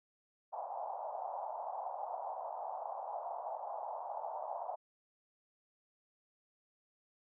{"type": "band-pass noise", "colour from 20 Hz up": "pink", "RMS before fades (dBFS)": -42, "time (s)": [0.52, 4.76], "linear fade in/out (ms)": 20, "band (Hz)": [650, 910], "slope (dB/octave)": 48, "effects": []}